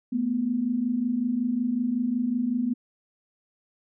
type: tone pair together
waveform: sine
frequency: 221.5 / 246.9 Hz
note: A3 / B3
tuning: +12 / 0 cents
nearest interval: major second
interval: 188 cents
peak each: -29 / -24 dBFS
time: 0.12-2.74 s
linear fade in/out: 10 ms
effects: none